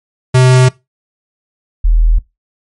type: tone pair in turn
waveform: square / sine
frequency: 128 / 40.39 Hz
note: C3 / E1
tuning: -38 / -35 cents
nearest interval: octave + minor sixth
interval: 1997 cents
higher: first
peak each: -5 dBFS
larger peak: neither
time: 0.34-0.69 / 1.84-2.19 s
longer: neither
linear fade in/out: 10 ms
effects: noise-tail reverb RT60 0.2 s tail -20 dB re dry + MP3 48 kbps